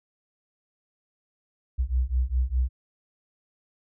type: beating tone pair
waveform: sine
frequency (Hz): 60.7 / 65.6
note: B1 / C2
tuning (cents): -29 / +5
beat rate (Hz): 4.9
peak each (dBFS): -25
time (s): 1.78-2.69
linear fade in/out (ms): 20
effects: none